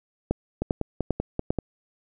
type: two click trains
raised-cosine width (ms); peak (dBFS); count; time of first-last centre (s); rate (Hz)
2; -12 / -9; 6 / 4; 0.62-1.587 / 0.31-1.505; 5.17 / 2.51
effects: none